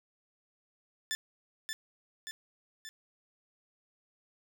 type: tone with echo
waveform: 15% pulse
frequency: 1760 Hz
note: A6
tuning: in tune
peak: -25 dBFS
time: 1.11-1.15 s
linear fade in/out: 0 ms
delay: 580 ms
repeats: 3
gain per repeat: -4 dB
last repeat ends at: 2.89 s
effects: none